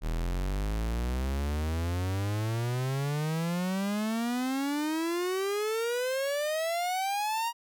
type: exponential sweep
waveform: 45% pulse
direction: up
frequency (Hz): 38.89 to 951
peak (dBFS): -28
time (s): 0.01-7.53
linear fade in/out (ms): 50
effects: none